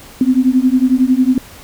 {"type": "beating tone pair", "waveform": "sine", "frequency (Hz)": [251.6, 262.6], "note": ["B3", "C4"], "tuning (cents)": [32, 6], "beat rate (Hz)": 11, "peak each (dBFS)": -12, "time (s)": [0.21, 1.38], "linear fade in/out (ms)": 2, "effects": ["pink hiss -38 dBFS RMS until 1.63 s"]}